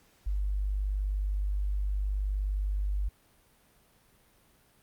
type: tone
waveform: sine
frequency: 49.64 Hz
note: G1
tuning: 22 cents sharp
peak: -27 dBFS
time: 0.26-3.09 s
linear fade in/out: 10 ms
effects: pink hiss -64 dBFS RMS until 4.82 s + Opus 48 kbps